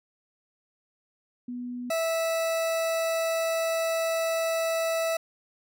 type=tone pair in turn; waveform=sine / 40% pulse; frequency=245.5 / 655.4 Hz; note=B3 / E5; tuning=-10 / -10 cents; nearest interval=octave + perfect fourth; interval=1700 cents; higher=second; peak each=-32 / -24 dBFS; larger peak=second; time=1.48-1.9 / 1.9-5.17 s; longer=second; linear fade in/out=5 ms; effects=none